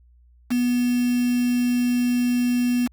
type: tone with quantisation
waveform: sine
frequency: 245 Hz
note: B3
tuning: 14 cents flat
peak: -18 dBFS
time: 0.5-2.88 s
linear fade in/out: 20 ms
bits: 5
effects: added 60 Hz sine -51 dBFS peak until 2.92 s